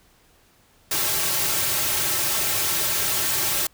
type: noise with comb filter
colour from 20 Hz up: white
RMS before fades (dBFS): -23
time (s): 0.91-3.67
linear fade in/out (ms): 5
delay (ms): 4.1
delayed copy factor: -1
effects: pink hiss -58 dBFS RMS until 3.73 s